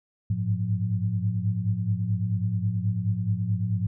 sine tone cluster, 100.6 / 104.9 / 109.9 / 177.9 Hz, G2 / G#2 / A2 / F3, +45 / +18 / -2 / +32 cents, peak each -29 / -34 / -26 / -30 dBFS, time 0.3-3.87 s, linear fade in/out 5 ms, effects none

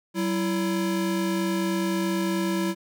square tone pair together, 190 / 333.1 Hz, F#3 / E4, +46 / +18 cents, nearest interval minor seventh, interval 972 cents, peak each -27 dBFS, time 0.14-2.75 s, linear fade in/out 50 ms, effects none

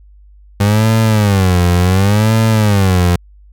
30% pulse tone with vibrato, 99.3 Hz, G2, 23 cents sharp, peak -6 dBFS, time 0.6-3.16 s, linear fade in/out 5 ms, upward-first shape sine, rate 0.69 Hz, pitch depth 210 cents each way, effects added 50 Hz sine -39 dBFS peak until 3.52 s

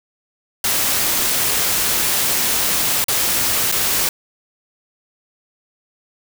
white noise with dropouts, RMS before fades -18 dBFS, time 0.64-4.09 s, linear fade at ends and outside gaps 2 ms, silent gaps 3.042-3.083 / 3.716-3.723 s, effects none

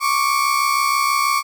35% pulse tone pair together, 1100 / 1166.2 Hz, C#6 / D6, -14 / -13 cents, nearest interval minor second, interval 101 cents, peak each -17 / -17 dBFS, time 0-1.43 s, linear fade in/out 50 ms, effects none

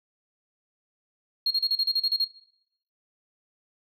sine tone bursts, 4272 Hz, C8, 35 cents sharp, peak -19 dBFS, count 10, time 1.46-2.245 s, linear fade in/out 5 ms, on 47 ms, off 35 ms, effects noise-tail reverb RT60 0.7 s tail -19 dB re dry + tanh soft clip ceiling -18 dBFS

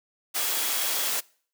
sine tone in noise, 3322 Hz, G#7, in tune, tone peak -38 dBFS, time 0.37-1.11 s, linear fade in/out 20 ms, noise white, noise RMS -27 dBFS, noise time 0.34-1.21 s, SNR -14 dB, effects noise-tail reverb RT60 0.5 s tail -24 dB re dry + high-pass 400 Hz 12 dB/octave

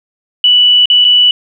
sine tone with dropouts, 2960 Hz, F#7, in tune, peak -4 dBFS, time 0.44-1.31 s, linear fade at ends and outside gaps 2 ms, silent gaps 0.857-0.9 / 1.045-1.049 s, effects none

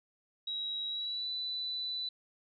sine tone with pitch glide, 3850 to 3983 Hz, B7 to B7, -45 to +14 cents, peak -34 dBFS, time 0.47-2.09 s, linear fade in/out 5 ms, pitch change +59 cents, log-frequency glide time 0.87-1.29 s, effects none

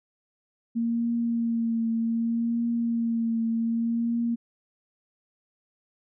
sine tone with vibrato, 230.9 Hz, A#3, 16 cents flat, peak -23 dBFS, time 0.75-4.36 s, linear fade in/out 20 ms, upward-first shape triangle, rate 0.65 Hz, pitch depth 29 cents each way, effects none

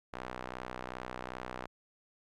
sawtooth tone with band-pass filter, 62.6 Hz, B1, 24 cents sharp, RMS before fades -43 dBFS, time 0.13-1.67 s, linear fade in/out 5 ms, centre 1100 Hz, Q 0.82, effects none

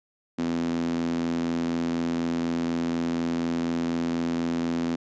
sawtooth tone with high-pass filter, 84.1 Hz, E2, 35 cents sharp, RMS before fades -27 dBFS, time 0.38-4.96 s, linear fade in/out 10 ms, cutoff 240 Hz, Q 4.4, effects resampled to 16000 Hz

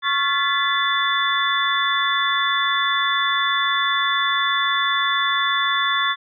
sine tone cluster, 1101 / 1377 / 1730 / 1998 / 3494 Hz, C#6 / F6 / A6 / B6 / A7, -12 / -25 / -30 / +20 / -13 cents, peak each -22 / -27 / -23 / -27 / -23 dBFS, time 0.02-6.16 s, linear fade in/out 50 ms, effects none

